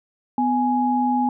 sine tone pair together, 250 / 833.9 Hz, B3 / G#5, +21 / +7 cents, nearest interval octave + major sixth, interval 2086 cents, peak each -20 dBFS, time 0.38-1.29 s, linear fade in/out 2 ms, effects none

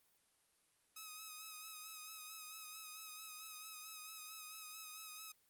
5% pulse tone with vibrato, 1270 Hz, D#6, 35 cents sharp, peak -38 dBFS, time 0.96-5.32 s, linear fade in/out 5 ms, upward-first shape sine, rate 4.5 Hz, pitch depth 35 cents each way, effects white hiss -75 dBFS RMS until 5.49 s + Opus 32 kbps

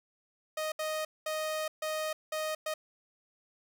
sawtooth tone bursts at uneven times, 622.3 Hz, D#5, in tune, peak -28 dBFS, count 6, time 0.57-0.72 / 0.79-1.05 / 1.26-1.68 / 1.82-2.13 / 2.32-2.55 / 2.66-2.74 s, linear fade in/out 5 ms, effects none

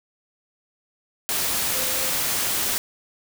sine tone in noise, 520 Hz, C5, 11 cents flat, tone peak -35 dBFS, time 1.75-2.1 s, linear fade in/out 0 ms, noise white, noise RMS -24 dBFS, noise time 1.29-2.78 s, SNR -14 dB, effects none

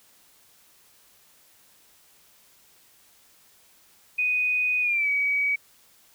sine tone with pitch glide, 2489 to 2269 Hz, D#7 to C#7, 0 to +40 cents, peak -21 dBFS, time 4.18-5.56 s, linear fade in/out 10 ms, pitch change -160 cents, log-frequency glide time 4.81-5.09 s, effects white hiss -58 dBFS RMS until 6.14 s

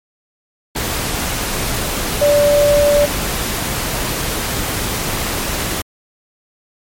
sine tone in noise, 582 Hz, D5, 16 cents flat, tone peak -9 dBFS, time 2.21-3.06 s, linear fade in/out 10 ms, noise pink, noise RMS -20 dBFS, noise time 0.75-5.82 s, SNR +8 dB, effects MP3 64 kbps

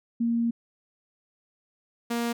sine / sawtooth tone pair in turn, 233.1 / 235.3 Hz, A#3 / A#3, 0 / +16 cents, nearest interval unison, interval 16 cents, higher second, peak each -22 dBFS, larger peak neither, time 0.2-0.51 / 2.1-2.33 s, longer first, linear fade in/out 10 ms, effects none

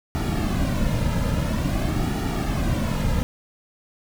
brown noise with flanger, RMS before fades -23 dBFS, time 0.15-3.23 s, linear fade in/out 0 ms, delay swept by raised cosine 1.9 to 2.7 ms, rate 0.49 Hz, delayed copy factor -0.65, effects none

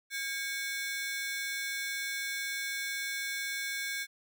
sawtooth ring-modulated tone, 1918 Hz, A#6, 49 cents sharp, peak -27 dBFS, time 0.1-4.07 s, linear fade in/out 50 ms, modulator 304 Hz, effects none

